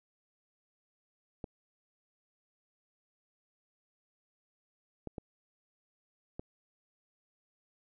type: clicks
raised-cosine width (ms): 2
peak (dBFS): -26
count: 4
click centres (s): 1.442 / 5.073 / 5.182 / 6.395
effects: none